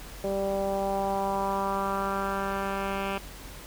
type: tone with low-pass filter sweep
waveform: 10% pulse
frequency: 196 Hz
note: G3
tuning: in tune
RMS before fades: -29 dBFS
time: 0.24-3.18 s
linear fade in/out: 2 ms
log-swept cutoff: 530 to 2400 Hz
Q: 2.8
effects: added 46 Hz sine -44 dBFS peak until 3.66 s + pink hiss -45 dBFS RMS until 3.66 s